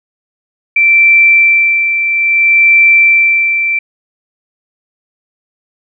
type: tone with tremolo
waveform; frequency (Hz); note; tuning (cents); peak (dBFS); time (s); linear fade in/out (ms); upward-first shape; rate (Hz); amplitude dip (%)
sine; 2342; D7; -5; -3; 0.76-3.79; 5; sine; 0.6; 55
effects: none